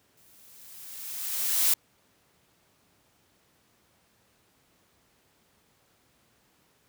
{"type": "noise with exponential growth", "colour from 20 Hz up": "blue", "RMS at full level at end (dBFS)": -21, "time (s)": [0.17, 1.74], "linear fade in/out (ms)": 5, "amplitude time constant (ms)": 340, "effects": ["pink hiss -66 dBFS RMS until 6.88 s", "high-pass 80 Hz 12 dB/octave"]}